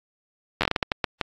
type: slowing click train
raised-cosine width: 0.3 ms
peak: -5 dBFS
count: 11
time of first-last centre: 0.61-1.212 s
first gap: 10 ms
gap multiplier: 1.37
effects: AAC 48 kbps